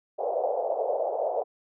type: band-pass noise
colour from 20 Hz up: white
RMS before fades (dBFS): -28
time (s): 0.18-1.44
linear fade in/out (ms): 20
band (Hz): 460 to 730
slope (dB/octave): 48
effects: none